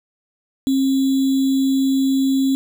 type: tone with sample-and-hold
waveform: sine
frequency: 268.5 Hz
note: C4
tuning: 45 cents sharp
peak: -14 dBFS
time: 0.67-2.55 s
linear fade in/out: 0 ms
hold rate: 3675 Hz
effects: none